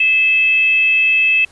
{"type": "tone with frequency modulation", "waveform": "sine", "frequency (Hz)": 2611, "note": "E7", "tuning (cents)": -17, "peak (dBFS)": -10, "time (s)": [0, 1.45], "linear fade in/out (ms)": 5, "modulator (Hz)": 575, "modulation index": 0.26, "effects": ["pink hiss -48 dBFS RMS until 1.51 s", "resampled to 24000 Hz"]}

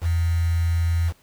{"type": "tone with quantisation", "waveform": "sine", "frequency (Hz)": 83.9, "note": "E2", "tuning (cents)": 31, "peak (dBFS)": -18, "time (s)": [0.01, 1.13], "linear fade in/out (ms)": 50, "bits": 6, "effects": ["pink hiss -58 dBFS RMS until 1.22 s"]}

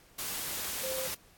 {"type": "tone in noise", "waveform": "sine", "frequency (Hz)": 523.3, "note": "C5", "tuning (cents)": 0, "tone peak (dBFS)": -35, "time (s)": [0.83, 1.07], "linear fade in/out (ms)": 10, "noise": "white", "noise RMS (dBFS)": -36, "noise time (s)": [0.18, 1.15], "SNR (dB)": -2, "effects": ["pink hiss -60 dBFS RMS until 1.37 s", "AAC 64 kbps"]}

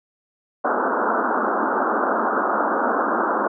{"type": "band-pass noise", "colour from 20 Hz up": "white", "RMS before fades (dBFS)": -21, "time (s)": [0.64, 3.48], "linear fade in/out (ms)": 10, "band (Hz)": [210, 1500], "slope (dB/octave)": 96, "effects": []}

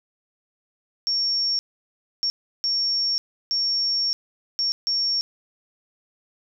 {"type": "tone bursts at uneven times", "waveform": "sine", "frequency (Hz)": 5500, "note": "F8", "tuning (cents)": -27, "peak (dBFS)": -20, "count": 6, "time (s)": [[1.07, 1.59], [2.23, 2.3], [2.64, 3.18], [3.51, 4.13], [4.59, 4.72], [4.87, 5.21]], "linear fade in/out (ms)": 0, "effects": []}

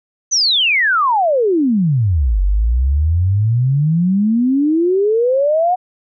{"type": "exponential two-way sweep", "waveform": "sine", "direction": "down then up", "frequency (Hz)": [6272, 45.75, 744], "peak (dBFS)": -11, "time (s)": [0.31, 5.76], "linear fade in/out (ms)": 20, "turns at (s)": 2.41, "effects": []}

